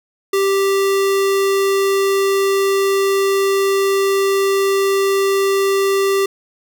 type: tone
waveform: square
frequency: 392 Hz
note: G4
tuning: in tune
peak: -14 dBFS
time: 0.33-6.26 s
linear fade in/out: 5 ms
effects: none